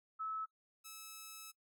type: tone pair in turn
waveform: sine / 5% pulse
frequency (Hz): 1300 / 1300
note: E6 / E6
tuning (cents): -24 / -24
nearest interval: unison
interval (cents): 0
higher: neither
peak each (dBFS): -38 / -38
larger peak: neither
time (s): 0.19-0.46 / 0.84-1.52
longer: second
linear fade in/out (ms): 20
effects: noise-tail reverb RT60 0.1 s tail -20 dB re dry